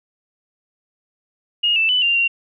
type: tone with pitch steps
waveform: sine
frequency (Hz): 2860 / 2651 / 2992 / 2786 / 2758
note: F7 / E7 / F#7 / F7 / F7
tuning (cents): +41 / +9 / +19 / -5 / -22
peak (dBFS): -14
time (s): 1.63-2.28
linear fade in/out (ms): 10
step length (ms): 130
effects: none